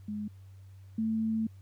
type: tone pair in turn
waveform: sine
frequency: 209.6 / 221.6 Hz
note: G#3 / A3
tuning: +16 / +13 cents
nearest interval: minor second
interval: 97 cents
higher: second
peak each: -33 / -27 dBFS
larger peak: second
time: 0.08-0.28 / 0.98-1.47 s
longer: second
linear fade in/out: 5 ms
effects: added 96 Hz sine -48 dBFS peak until 1.61 s + pink hiss -69 dBFS RMS until 1.61 s